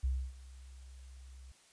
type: tone with ADSR envelope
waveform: sine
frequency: 64.9 Hz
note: C2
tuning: 13 cents flat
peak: -28 dBFS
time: 0.03-1.52 s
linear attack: 14 ms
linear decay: 280 ms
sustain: -21 dB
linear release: 4 ms
effects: white hiss -64 dBFS RMS until 1.72 s + resampled to 22050 Hz